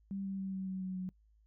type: tone with pitch steps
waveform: sine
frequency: 196 / 194.08 / 192.19 / 190.31 / 188.45 / 186.61 / 184.79 Hz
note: G3 / G3 / G3 / F#3 / F#3 / F#3 / F#3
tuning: 0 / -17 / -34 / +49 / +32 / +15 / -2 cents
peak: -36 dBFS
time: 0.11-1.09 s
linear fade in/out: 0 ms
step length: 140 ms
effects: noise-tail reverb RT60 0.1 s tail -25 dB re dry + added 53 Hz sine -64 dBFS peak until 1.46 s